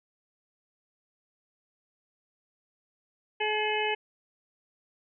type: harmonic tone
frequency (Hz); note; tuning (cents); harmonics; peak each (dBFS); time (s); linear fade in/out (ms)
426.5; G#4; +46; 1 / 2 / 4 / 5 / 6 / 7; -31 / -31 / -36 / -35 / -33 / -35; 3.4-3.95; 10
effects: none